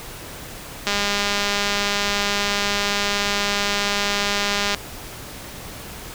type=click train; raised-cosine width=0.2 ms; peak=-4 dBFS; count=788; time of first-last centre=0.87-4.747 s; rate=203 Hz; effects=pink hiss -36 dBFS RMS until 6.14 s